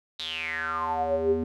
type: tone with band-pass filter sweep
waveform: square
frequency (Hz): 80.9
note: E2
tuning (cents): -32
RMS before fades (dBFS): -28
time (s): 0.19-1.44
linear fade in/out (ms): 5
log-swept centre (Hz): 3900 to 300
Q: 9.6
effects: none